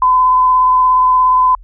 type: tone with vibrato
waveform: sine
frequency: 1015 Hz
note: B5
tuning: 47 cents sharp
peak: -7 dBFS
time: 0.02-1.55 s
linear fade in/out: 2 ms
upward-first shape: sine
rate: 17 Hz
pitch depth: 12 cents each way
effects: added 42 Hz sine -34 dBFS peak until 1.63 s